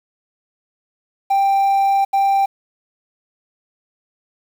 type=tone bursts at uneven times; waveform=triangle; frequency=787 Hz; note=G5; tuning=7 cents sharp; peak=-10 dBFS; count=2; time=1.3-2.05 / 2.13-2.46 s; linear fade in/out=10 ms; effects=tanh soft clip ceiling -6 dBFS + 7-bit